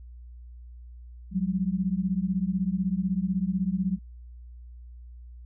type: beating tone pair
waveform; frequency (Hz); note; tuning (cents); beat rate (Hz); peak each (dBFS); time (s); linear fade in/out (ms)
sine; 179.9 / 195.9; F#3 / G3; -48 / -1; 16; -27; 1.31-3.99; 50
effects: added 60 Hz sine -42 dBFS peak until 5.45 s